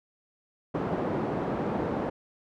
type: band-pass noise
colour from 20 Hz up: pink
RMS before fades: -30 dBFS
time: 0.74-2.1 s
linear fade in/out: 10 ms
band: 170 to 780 Hz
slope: 12 dB/octave
effects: none